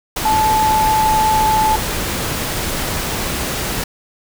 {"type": "tone in noise", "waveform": "sine", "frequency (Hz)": 869, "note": "A5", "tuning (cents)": -22, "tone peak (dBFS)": -12, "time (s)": [0.25, 1.76], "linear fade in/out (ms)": 5, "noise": "pink", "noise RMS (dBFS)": -21, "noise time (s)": [0.16, 3.84], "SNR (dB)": 6, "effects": []}